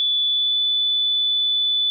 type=tone with pitch glide; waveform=sine; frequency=3462 to 3484 Hz; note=A7 to A7; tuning=-29 to -18 cents; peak=-17 dBFS; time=0-1.9 s; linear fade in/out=0 ms; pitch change=+11 cents; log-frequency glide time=0.26-0.58 s; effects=none